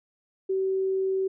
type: tone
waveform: sine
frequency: 382.1 Hz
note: G4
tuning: 44 cents flat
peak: -23 dBFS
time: 0.49-1.28 s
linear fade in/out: 10 ms
effects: none